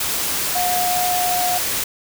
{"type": "tone in noise", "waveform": "sine", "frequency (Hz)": 720, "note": "F#5", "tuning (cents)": -47, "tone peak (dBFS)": -19, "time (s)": [0.55, 1.58], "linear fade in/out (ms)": 5, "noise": "white", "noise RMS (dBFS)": -22, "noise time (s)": [0, 1.84], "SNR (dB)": 0, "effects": []}